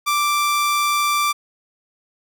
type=tone; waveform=sawtooth; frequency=1174.7 Hz; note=D6; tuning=in tune; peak=-13 dBFS; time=0.06-1.33 s; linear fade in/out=20 ms; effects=none